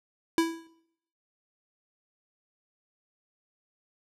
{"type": "tone with exponential decay", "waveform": "square", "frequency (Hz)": 329.6, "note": "E4", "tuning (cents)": 0, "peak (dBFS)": -19, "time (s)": [0.38, 0.67], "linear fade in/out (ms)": 1, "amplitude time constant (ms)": 63, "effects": ["noise-tail reverb RT60 0.7 s tail -18 dB re dry", "low-pass 12000 Hz 12 dB/octave"]}